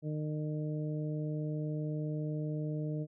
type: harmonic tone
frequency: 152.3 Hz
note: D#3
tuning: 37 cents flat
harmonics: 1 / 2 / 3 / 4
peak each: -34 / -40 / -44 / -46 dBFS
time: 0.02-3.07 s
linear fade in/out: 50 ms
effects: none